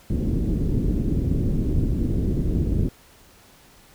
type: low-pass noise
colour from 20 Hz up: pink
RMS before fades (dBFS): -22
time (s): 0.1-2.89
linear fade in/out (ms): 2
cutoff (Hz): 340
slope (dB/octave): 24
effects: pink hiss -52 dBFS RMS until 3.94 s